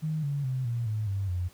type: tone with pitch steps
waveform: sine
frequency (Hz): 156 / 142.23 / 129.67 / 118.23 / 107.79 / 98.27 / 89.6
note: D#3 / C#3 / C3 / A#2 / A2 / G2 / F2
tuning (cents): +5 / +45 / -15 / +25 / -35 / +5 / +45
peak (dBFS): -27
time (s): 0.02-1.49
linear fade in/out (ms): 20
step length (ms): 210
effects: pink hiss -57 dBFS RMS until 1.53 s